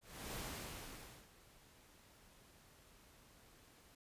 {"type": "noise with ADSR envelope", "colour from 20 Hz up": "pink", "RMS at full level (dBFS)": -45, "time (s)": [0.01, 3.95], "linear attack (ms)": 340, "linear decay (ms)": 920, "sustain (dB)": -20, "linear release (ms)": 5, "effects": ["resampled to 32000 Hz"]}